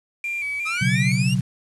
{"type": "tone with vibrato", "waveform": "sine", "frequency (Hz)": 2331, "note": "D7", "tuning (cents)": -14, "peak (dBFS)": -24, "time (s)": [0.24, 1.12], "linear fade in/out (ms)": 2, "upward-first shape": "square", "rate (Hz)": 2.8, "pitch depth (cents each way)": 37}
{"type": "exponential sweep", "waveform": "sawtooth", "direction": "up", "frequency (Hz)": [1244.5, 2900], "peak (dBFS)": -23, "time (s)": [0.65, 1.35], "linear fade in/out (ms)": 20}
{"type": "chord", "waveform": "sine", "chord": "B suspended second", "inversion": "none", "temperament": "equal", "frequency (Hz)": [123.47, 138.59, 185], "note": ["B2", "C#3", "F#3"], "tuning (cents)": [0, 0, 0], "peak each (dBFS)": -22, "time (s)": [0.81, 1.41], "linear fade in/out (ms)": 10}
{"effects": ["resampled to 24000 Hz", "7-bit"]}